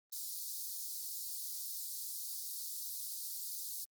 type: high-pass noise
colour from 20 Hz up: white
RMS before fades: -42 dBFS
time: 0.12-3.85 s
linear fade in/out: 10 ms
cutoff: 4100 Hz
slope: 48 dB/octave
effects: Opus 24 kbps